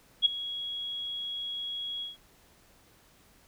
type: tone with ADSR envelope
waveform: sine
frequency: 3322 Hz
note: G#7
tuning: in tune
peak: -16 dBFS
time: 0.22-2.17 s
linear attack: 36 ms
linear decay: 10 ms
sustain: -17 dB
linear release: 150 ms
effects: pink hiss -61 dBFS RMS until 3.47 s